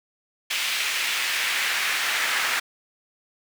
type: noise with high-pass filter sweep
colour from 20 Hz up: brown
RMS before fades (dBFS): -25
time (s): 0.5-2.6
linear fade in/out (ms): 10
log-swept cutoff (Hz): 2600 to 1700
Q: 1.6
effects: none